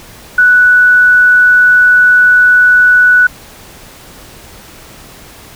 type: tone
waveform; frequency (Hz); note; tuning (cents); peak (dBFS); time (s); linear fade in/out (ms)
sine; 1480; F#6; 0; -3; 0.38-3.27; 5
effects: pink hiss -35 dBFS RMS until 5.55 s